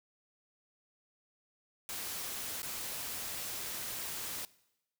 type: noise with dropouts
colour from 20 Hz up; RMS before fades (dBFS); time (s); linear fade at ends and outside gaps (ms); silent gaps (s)
white; -40; 1.89-4.45; 1; 2.62-2.63
effects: noise-tail reverb RT60 0.9 s tail -21 dB re dry